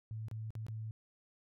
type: tone with dropouts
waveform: sine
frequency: 110 Hz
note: A2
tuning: in tune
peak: -39 dBFS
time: 0.11-0.91 s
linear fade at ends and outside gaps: 0 ms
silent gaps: 0.284-0.313 / 0.505-0.553 / 0.666-0.684 s
effects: none